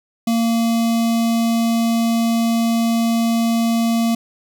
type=tone with notch filter; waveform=square; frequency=230 Hz; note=A#3; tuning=23 cents flat; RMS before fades=-17 dBFS; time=0.27-4.15 s; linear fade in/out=5 ms; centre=1600 Hz; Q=1.3; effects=none